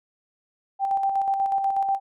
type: tone with tremolo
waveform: sine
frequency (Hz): 784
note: G5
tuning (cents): 0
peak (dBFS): -19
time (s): 0.79-2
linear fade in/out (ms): 50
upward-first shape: square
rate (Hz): 8.2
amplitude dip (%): 40
effects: none